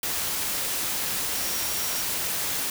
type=tone in noise; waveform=sine; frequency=5620 Hz; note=F8; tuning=10 cents sharp; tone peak=-36 dBFS; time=1.35-2.02 s; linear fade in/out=2 ms; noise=white; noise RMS=-28 dBFS; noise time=0.03-2.7 s; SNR=-11 dB; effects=none